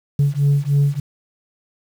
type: beating tone pair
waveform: sine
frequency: 140.6 / 143.9 Hz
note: C#3 / D3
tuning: +25 / -35 cents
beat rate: 3.3 Hz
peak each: -15 dBFS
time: 0.19-1 s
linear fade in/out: 5 ms
effects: tanh soft clip ceiling -10 dBFS + 7-bit